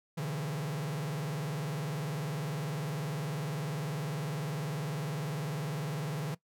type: tone with vibrato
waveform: 45% pulse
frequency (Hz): 150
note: D3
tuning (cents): +37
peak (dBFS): -33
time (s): 0.17-6.35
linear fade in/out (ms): 10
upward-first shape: sine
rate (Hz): 20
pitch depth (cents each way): 220
effects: noise-tail reverb RT60 0.1 s tail -19 dB re dry